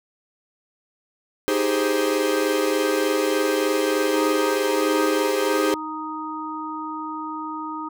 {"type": "chord", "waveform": "45% pulse", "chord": "Ab major seventh", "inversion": "second", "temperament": "equal with one note detuned", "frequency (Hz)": [312.4, 392, 415.3, 523.3], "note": ["Eb4", "G4", "Ab4", "C5"], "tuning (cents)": [7, 0, 0, 0], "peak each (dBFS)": -25, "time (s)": [1.48, 5.74], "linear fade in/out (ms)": 0}
{"type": "harmonic tone", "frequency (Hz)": 311.1, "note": "D#4", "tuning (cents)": 0, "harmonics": [1, 3, 4], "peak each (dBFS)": [-32, -32, -32], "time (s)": [4.13, 7.89], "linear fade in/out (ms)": 10}
{"effects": []}